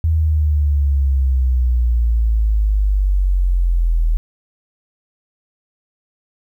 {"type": "exponential sweep", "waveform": "sine", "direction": "down", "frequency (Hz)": [81.1, 39.97], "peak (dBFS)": -12, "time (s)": [0.04, 4.17], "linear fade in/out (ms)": 0, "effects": ["9-bit"]}